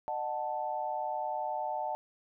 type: chord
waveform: sine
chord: D# diminished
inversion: none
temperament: equal with one note detuned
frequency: 609.4 / 740 / 880 Hz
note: D#5 / F#5 / A5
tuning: -36 / 0 / 0 cents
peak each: -38 / -36 / -35 dBFS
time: 0.08-1.95 s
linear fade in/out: 0 ms
effects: none